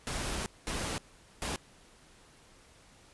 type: noise bursts at uneven times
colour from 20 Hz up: pink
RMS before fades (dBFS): -35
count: 3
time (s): 0.07-0.46 / 0.67-0.98 / 1.42-1.56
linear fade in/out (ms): 0
effects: pink hiss -59 dBFS RMS until 3.13 s + resampled to 24000 Hz